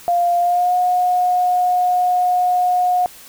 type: tone with pitch glide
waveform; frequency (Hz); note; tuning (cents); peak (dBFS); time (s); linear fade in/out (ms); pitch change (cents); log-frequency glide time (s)
sine; 698.5 to 722.7; F5 to F#5; 0 to -41; -13; 0.08-3.06; 0; +59; 0.38-0.74
effects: white hiss -41 dBFS RMS until 3.28 s